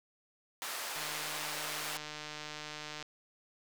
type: band-pass noise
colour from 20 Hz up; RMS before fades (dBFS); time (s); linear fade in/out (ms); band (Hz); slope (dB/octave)
pink; -40; 0.62-1.97; 0; 780 to 16000; 12
type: click train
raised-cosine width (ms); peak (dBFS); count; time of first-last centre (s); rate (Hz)
0.2; -25; 313; 0.96-3.026; 151
effects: none